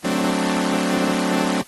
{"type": "chord", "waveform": "sawtooth", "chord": "D dominant seventh", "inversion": "first", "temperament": "equal", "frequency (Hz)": [185, 220, 261.6, 293.7], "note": ["F#3", "A3", "C4", "D4"], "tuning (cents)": [0, 0, 0, 0], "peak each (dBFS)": [-20, -22, -20, -21], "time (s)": [0.04, 1.62], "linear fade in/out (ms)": 10, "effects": ["white hiss -47 dBFS RMS until 1.67 s", "AAC 32 kbps"]}